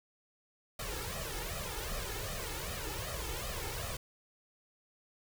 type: noise with flanger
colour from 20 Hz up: pink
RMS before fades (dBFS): -39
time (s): 0.79-3.97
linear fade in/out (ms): 5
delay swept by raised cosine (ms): 1.6 to 2.32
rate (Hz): 2.6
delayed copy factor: +0.85
effects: none